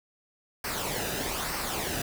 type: noise with flanger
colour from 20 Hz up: pink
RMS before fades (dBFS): -32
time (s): 0.64-2.02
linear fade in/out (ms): 5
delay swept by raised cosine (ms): 0.28 to 0.93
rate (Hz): 1.1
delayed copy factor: -0.55
effects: none